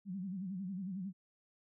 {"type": "tone with vibrato", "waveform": "sine", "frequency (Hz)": 188.9, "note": "F#3", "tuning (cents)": 36, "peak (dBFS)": -38, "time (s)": [0.05, 1.13], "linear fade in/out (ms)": 50, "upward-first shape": "sine", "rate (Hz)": 11, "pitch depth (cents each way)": 120, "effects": []}